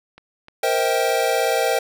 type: click train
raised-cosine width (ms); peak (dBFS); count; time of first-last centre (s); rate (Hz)
0.3; -26; 4; 0.18-1.092; 3.29
type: chord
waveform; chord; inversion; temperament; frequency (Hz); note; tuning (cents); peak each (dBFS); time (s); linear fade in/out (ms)
square; C dominant seventh; third; equal with one note detuned; 466.2 / 523.3 / 644.6 / 784; Bb4 / C5 / E5 / G5; 0 / 0 / -39 / 0; -24; 0.63-1.79; 5
effects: none